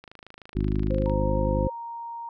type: click train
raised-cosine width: 0.3 ms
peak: -28 dBFS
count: 29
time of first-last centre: 0.04-1.097 s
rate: 26.5 Hz
type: harmonic tone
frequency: 51 Hz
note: G#1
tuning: 31 cents flat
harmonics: 1 / 2 / 3 / 4 / 5 / 6 / 7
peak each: -26 / -29 / -31 / -32 / -33 / -34 / -34 dBFS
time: 0.55-1.68 s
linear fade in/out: 10 ms
type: tone with vibrato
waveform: sine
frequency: 523.3 Hz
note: C5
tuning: in tune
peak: -27 dBFS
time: 0.9-1.7 s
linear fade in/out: 10 ms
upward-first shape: triangle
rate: 2.7 Hz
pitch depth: 11 cents each way
type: tone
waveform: sine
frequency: 932.3 Hz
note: A#5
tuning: in tune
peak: -33 dBFS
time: 1.06-2.29 s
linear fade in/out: 2 ms
effects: none